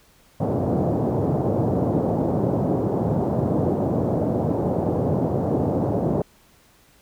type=band-pass noise; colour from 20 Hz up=pink; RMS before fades=-22 dBFS; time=0.4-6.22 s; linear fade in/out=5 ms; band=100 to 700 Hz; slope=24 dB/octave; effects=pink hiss -56 dBFS RMS until 7.01 s